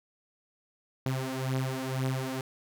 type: beating tone pair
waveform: sawtooth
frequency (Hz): 130.4 / 132.4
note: C3 / C3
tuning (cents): -5 / +21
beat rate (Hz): 2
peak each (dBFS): -28 / -29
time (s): 1.06-2.41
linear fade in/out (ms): 2
effects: none